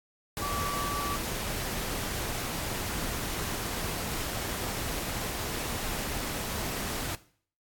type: tone in noise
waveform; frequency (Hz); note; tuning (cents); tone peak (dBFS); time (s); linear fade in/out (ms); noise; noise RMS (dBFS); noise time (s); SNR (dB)
sine; 1153; D6; -32; -32; 0.42-1.16; 0; pink; -34; 0.37-7.15; -1
effects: noise-tail reverb RT60 0.5 s tail -17 dB re dry + AAC 64 kbps